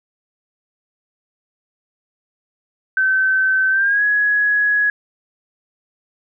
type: tone with pitch glide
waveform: sine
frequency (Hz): 1536 to 1675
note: G6 to G#6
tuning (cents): -36 to +14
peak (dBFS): -13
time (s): 2.97-4.9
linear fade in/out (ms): 2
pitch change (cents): +150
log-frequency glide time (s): 3.7-4.03
effects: none